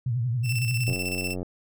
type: tone with vibrato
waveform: sine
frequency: 120.6 Hz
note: B2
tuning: 41 cents flat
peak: -23 dBFS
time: 0.06-0.94 s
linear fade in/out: 5 ms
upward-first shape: triangle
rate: 11 Hz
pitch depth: 150 cents each way
type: tone with tremolo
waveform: sawtooth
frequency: 2672 Hz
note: E7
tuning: 23 cents sharp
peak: -24 dBFS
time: 0.43-1.36 s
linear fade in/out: 50 ms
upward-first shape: square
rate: 16 Hz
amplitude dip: 55%
type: click train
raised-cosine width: 2 ms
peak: -20 dBFS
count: 51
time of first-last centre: 0.88-1.429 s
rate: 91 Hz
effects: none